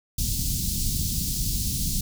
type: band-stop noise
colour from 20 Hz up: pink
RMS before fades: -26 dBFS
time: 0.18-2.01 s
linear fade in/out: 5 ms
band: 210 to 4400 Hz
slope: 24 dB/octave
effects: none